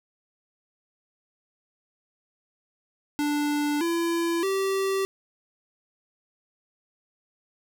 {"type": "tone with pitch steps", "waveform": "square", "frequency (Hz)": [293.7, 337.4, 387.5], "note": ["D4", "E4", "G4"], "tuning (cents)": [0, 40, -20], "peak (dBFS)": -24, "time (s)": [3.19, 5.05], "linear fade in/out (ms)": 0, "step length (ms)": 620, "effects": []}